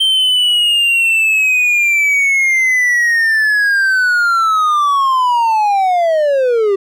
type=linear sweep; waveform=triangle; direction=down; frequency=3136 to 383.9 Hz; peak=-8 dBFS; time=0-6.76 s; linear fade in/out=10 ms; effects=none